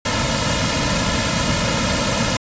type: noise with comb filter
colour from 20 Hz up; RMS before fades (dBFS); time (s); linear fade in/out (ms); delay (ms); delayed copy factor
pink; -19; 0.05-2.37; 5; 2.6; -0.95
effects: resampled to 16000 Hz